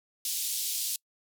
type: band-pass noise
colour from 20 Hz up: white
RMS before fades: -32 dBFS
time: 0.25-0.96 s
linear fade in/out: 2 ms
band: 3300 to 15000 Hz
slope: 24 dB/octave
effects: noise-tail reverb RT60 0.1 s tail -26 dB re dry